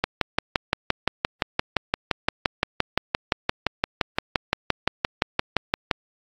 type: click train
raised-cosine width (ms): 0.3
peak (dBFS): -3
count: 35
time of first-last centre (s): 0.04-5.912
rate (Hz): 5.79
effects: AAC 64 kbps